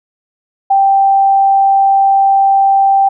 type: tone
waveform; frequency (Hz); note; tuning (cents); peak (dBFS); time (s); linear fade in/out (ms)
sine; 784; G5; 0; -6; 0.7-3.09; 10
effects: none